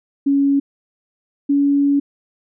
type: tone pair in turn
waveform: sine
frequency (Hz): 279.1 / 282.7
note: C#4 / C#4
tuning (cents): +12 / +34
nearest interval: unison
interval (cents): 22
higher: second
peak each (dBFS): -12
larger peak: neither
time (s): 0.26-0.6 / 1.49-2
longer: second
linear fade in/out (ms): 10
effects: none